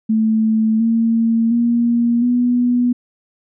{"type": "tone with pitch steps", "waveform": "sine", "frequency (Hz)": [220, 227.9, 236.1, 244.5], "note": ["A3", "A#3", "A#3", "B3"], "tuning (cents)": [0, -39, 22, -17], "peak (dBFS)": -12, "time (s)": [0.09, 2.93], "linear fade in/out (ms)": 10, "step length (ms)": 710, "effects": []}